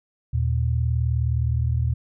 sine tone pair together, 79 / 118.37 Hz, D#2 / A#2, +27 / +27 cents, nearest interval perfect fifth, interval 700 cents, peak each -22 dBFS, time 0.33-1.94 s, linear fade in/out 10 ms, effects none

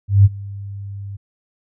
sine tone with ADSR envelope, 99.7 Hz, G2, 30 cents sharp, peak -4 dBFS, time 0.08-1.17 s, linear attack 170 ms, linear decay 31 ms, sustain -23 dB, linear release 14 ms, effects none

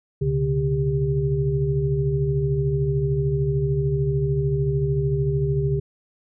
sine tone cluster, 69.1 / 128.6 / 142 / 398.6 Hz, C#2 / C3 / C#3 / G4, -5 / -30 / +42 / +29 cents, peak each -29 / -29 / -21 / -25 dBFS, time 0.21-5.8 s, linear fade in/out 10 ms, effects none

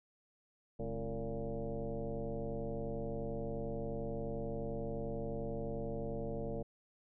sine tone with frequency modulation, 215.7 Hz, A3, 34 cents flat, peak -36 dBFS, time 0.79-6.63 s, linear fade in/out 10 ms, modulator 120 Hz, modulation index 3.3, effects none

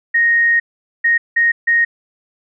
sine tone bursts at uneven times, 1864.7 Hz, A#6, in tune, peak -10 dBFS, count 4, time 0.14-0.6 / 1.04-1.18 / 1.36-1.52 / 1.67-1.85 s, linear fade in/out 10 ms, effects none

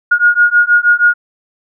sine beating tone pair, 1432 / 1438.3 Hz, F6 / F#6, +43 / -49 cents, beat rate 6.3 Hz, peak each -10 dBFS, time 0.11-1.14 s, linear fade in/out 10 ms, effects none

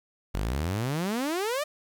sawtooth exponential sweep, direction up, 44.15 to 622.3 Hz, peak -23 dBFS, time 0.34-1.64 s, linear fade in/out 10 ms, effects 9-bit

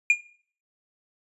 triangle tone with exponential decay, 2420 Hz, D#7, 49 cents flat, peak -10 dBFS, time 0.1-0.21 s, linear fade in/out 2 ms, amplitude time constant 23 ms, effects noise-tail reverb RT60 0.5 s tail -18 dB re dry + resampled to 24000 Hz

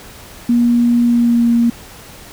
sine tone with pitch glide, 238.5 to 234.8 Hz, A#3 to A#3, +40 to +13 cents, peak -9 dBFS, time 0.49-1.7 s, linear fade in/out 5 ms, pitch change -27 cents, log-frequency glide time 1.04-1.47 s, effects pink hiss -37 dBFS RMS until 2.32 s

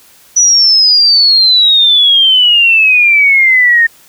sine exponential sweep, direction down, 5940 to 1828 Hz, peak -4 dBFS, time 0.36-3.87 s, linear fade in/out 10 ms, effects white hiss -43 dBFS RMS until 4.08 s

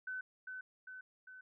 sine tone with echo, 1513 Hz, F#6, 38 cents sharp, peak -39 dBFS, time 0.07-0.21 s, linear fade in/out 5 ms, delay 400 ms, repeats 3, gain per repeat -4 dB, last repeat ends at 1.41 s, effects none

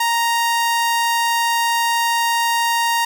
sawtooth tone, 932.3 Hz, A#5, in tune, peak -12 dBFS, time 0-3.05 s, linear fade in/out 5 ms, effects none

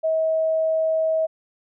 sine tone, 640 Hz, D#5, 49 cents sharp, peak -18 dBFS, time 0.03-1.27 s, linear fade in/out 20 ms, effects none

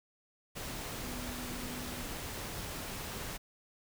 sine tone in noise, 246.9 Hz, B3, in tune, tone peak -45 dBFS, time 1.03-2.04 s, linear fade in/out 20 ms, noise pink, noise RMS -41 dBFS, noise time 0.55-3.38 s, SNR -7 dB, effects none

